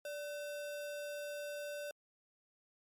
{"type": "tone with sample-and-hold", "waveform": "sine", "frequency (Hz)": 584, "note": "D5", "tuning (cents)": -10, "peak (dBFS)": -40, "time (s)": [0.05, 1.91], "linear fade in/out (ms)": 2, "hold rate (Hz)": 2100, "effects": ["MP3 64 kbps"]}